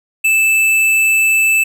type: tone with hard clipping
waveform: triangle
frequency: 2634 Hz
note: E7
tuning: 2 cents flat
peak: -11 dBFS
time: 0.24-1.64 s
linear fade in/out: 10 ms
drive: 16 dB
effects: none